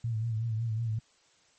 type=tone with vibrato; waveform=sine; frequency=112.9 Hz; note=A2; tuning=45 cents sharp; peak=-28 dBFS; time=0.04-0.99 s; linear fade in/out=5 ms; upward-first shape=sine; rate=5.4 Hz; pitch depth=67 cents each way; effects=white hiss -65 dBFS RMS until 1.58 s + MP3 32 kbps